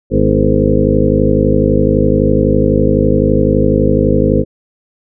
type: harmonic tone with a mistuned harmonic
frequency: 51.91 Hz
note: G#1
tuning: in tune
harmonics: 1 / 2 / 3 / 4 / 5 / 6 / 8 / 9 / 10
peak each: -17 / -17 / -17 / -17 / -17 / -17 / -17 / -17 / -17 dBFS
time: 0.1-4.45 s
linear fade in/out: 50 ms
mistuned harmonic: 5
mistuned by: -61 cents
effects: none